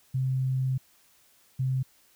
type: tone pair in turn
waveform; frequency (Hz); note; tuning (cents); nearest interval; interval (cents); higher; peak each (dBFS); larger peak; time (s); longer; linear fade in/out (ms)
sine; 130.81 / 130.81; C3 / C3; 0 / 0; unison; 0; neither; -24; neither; 0.14-0.78 / 1.59-1.83; first; 10
effects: white hiss -62 dBFS RMS until 2.15 s